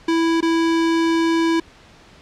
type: tone with dropouts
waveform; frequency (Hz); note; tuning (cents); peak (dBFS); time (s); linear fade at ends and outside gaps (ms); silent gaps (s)
square; 329.9; E4; +1; -16; 0.08-1.6; 5; 0.407-0.426
effects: pink hiss -47 dBFS RMS until 2.21 s + low-pass 5000 Hz 12 dB/octave